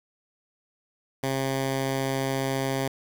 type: tone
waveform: 10% pulse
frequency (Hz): 134.4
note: C3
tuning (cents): +47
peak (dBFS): -17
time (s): 1.23-2.88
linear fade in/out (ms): 5
effects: 8-bit